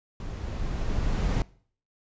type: noise with level ramp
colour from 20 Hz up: brown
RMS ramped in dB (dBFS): -35 to -23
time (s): 0.2-1.42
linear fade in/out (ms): 2
effects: noise-tail reverb RT60 0.5 s tail -21 dB re dry + resampled to 16000 Hz